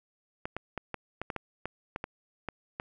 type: clicks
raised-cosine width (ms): 0.5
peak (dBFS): -19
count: 12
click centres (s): 0.455 / 0.566 / 0.777 / 0.943 / 1.216 / 1.302 / 1.363 / 1.656 / 1.961 / 2.041 / 2.487 / 2.799
effects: none